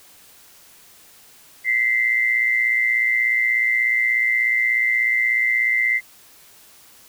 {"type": "tone pair together", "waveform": "sine", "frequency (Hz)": [1960.4, 2077], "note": ["B6", "C7"], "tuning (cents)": [-13, -13], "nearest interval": "minor second", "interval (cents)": 100, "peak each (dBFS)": [-23, -17], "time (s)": [1.64, 6.01], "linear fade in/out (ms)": 50, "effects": ["white hiss -49 dBFS RMS until 7.08 s"]}